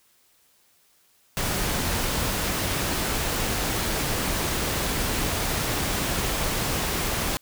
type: noise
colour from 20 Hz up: pink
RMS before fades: -26 dBFS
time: 1.37-7.37 s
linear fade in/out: 0 ms
effects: white hiss -62 dBFS RMS until 7.41 s